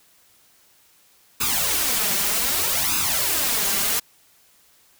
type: noise with flanger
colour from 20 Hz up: white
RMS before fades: -22 dBFS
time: 1.4-4 s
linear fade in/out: 10 ms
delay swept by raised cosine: 0.78 to 5.08 ms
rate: 0.64 Hz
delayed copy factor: +0.8
effects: white hiss -57 dBFS RMS until 4.99 s